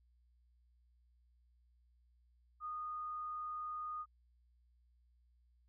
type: tone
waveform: sine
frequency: 1232 Hz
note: D#6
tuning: 17 cents flat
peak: -40 dBFS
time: 2.6-4.06 s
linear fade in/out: 50 ms
effects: added 60 Hz sine -68 dBFS peak until 5.68 s